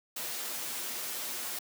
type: noise with comb filter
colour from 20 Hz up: white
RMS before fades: -37 dBFS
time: 0.16-1.59 s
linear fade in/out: 5 ms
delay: 8.2 ms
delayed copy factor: +0.55
effects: high-pass 200 Hz 12 dB/octave